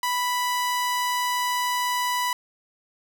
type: tone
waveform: sawtooth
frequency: 987.8 Hz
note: B5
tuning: in tune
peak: -19 dBFS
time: 0.03-2.33 s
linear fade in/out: 2 ms
effects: none